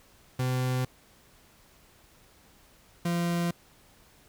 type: tone pair in turn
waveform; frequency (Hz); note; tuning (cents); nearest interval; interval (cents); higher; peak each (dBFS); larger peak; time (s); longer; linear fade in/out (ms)
40% pulse; 127.6 / 171.98; C3 / F3; -43 / -26; perfect fourth; 517; second; -25; neither; 0.39-0.85 / 3.05-3.51; neither; 5
effects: pink hiss -59 dBFS RMS until 4.28 s